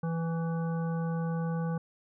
harmonic tone with a mistuned harmonic, 165.5 Hz, E3, 7 cents sharp, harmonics 1 / 3 / 5 / 7 / 9, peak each -29 / -39 / -43 / -46 / -48 dBFS, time 0.03-1.78 s, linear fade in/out 5 ms, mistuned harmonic 7, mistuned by -20 cents, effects none

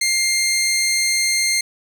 15% pulse tone, 2111 Hz, C7, 15 cents sharp, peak -10 dBFS, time 0.01-1.61 s, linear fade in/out 5 ms, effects 7-bit

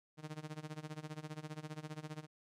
sawtooth tone with tremolo, 154 Hz, D#3, 17 cents flat, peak -37 dBFS, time 0.17-2.27 s, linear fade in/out 50 ms, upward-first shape sine, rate 15 Hz, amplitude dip 90%, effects low-pass 9000 Hz 12 dB/octave

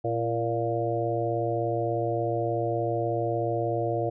harmonic tone with a mistuned harmonic, 116.54 Hz, A#2, in tune, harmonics 1 / 3 / 4 / 5 / 6, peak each -31 / -31 / -31 / -31 / -31 dBFS, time 0.04-4.1 s, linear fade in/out 10 ms, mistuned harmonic 3, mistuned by -35 cents, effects none

